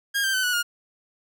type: tone with pitch steps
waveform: sawtooth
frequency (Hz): 1624 / 1571.4 / 1520.5 / 1471.3 / 1423.6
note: G#6 / G6 / F#6 / F#6 / F6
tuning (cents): -39 / +4 / +47 / -10 / +33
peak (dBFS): -18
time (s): 0.14-0.63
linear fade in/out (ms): 20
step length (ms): 98
effects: none